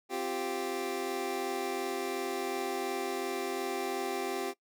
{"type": "chord", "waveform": "25% pulse", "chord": "C suspended fourth", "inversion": "none", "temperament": "equal", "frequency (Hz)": [261.6, 349.2, 392], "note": ["C4", "F4", "G4"], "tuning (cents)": [0, 0, 0], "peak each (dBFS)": [-37, -34, -31], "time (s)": [0.09, 4.54], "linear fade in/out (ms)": 50, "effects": ["noise-tail reverb RT60 0.1 s tail -19 dB re dry"]}